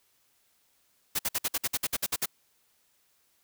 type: noise bursts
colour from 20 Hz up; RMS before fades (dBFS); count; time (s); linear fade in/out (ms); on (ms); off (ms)
white; -28; 12; 1.15-2.259; 10; 42; 55
effects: white hiss -69 dBFS RMS until 3.43 s